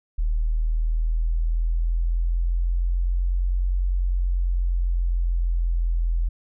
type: exponential two-way sweep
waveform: sine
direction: up then down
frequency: 38.89 to 45.24 to 41.84 Hz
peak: -19 dBFS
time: 0.18-6.29 s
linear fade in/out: 10 ms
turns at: 3.71 s
effects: none